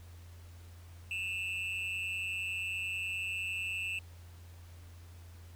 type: tone with amplitude modulation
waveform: triangle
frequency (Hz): 2665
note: E7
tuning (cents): +18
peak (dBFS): -29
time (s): 1.11-3.99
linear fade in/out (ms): 2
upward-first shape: sine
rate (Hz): 189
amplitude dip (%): 80
effects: added 86 Hz sine -49 dBFS peak until 5.55 s + pink hiss -61 dBFS RMS until 5.55 s